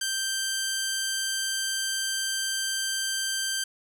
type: tone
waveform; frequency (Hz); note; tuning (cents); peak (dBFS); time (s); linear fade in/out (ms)
10% pulse; 1568; G6; 0; -18; 0.01-3.64; 5
effects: none